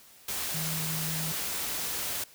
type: tone in noise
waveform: sine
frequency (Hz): 159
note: D#3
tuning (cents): +38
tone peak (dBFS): -34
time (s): 0.54-1.32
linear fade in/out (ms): 5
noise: white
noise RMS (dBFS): -33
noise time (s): 0.28-2.24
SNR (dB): -4
effects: white hiss -55 dBFS RMS until 2.34 s